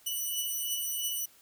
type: beating tone pair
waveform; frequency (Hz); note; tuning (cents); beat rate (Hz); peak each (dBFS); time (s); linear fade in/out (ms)
5% pulse; 2960 / 2963; F#7 / F#7; 0 / +2; 3; -28 / -24; 0.06-1.26; 10
effects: white hiss -60 dBFS RMS until 1.41 s